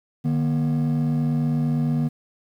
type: tone pair together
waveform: triangle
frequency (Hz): 151.1 / 240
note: D3 / B3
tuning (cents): +50 / -49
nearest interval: minor sixth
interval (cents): 801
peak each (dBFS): -18 / -20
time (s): 0.24-2.09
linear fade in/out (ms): 20
effects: tanh soft clip ceiling -14 dBFS + 9-bit